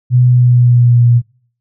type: tone with pitch glide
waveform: sine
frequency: 124.5 to 119.84 Hz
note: B2 to A#2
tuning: +14 to +48 cents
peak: -5 dBFS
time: 0.1-1.22 s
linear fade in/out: 50 ms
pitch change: -66 cents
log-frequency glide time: 0.24-1.06 s
effects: noise-tail reverb RT60 0.5 s tail -24 dB re dry